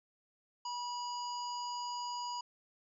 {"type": "harmonic tone", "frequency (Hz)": 972, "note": "B5", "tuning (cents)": -28, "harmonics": [1, 3, 5, 7], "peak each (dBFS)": [-38, -50, -45, -51], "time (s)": [0.65, 2.41], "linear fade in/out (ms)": 5, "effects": []}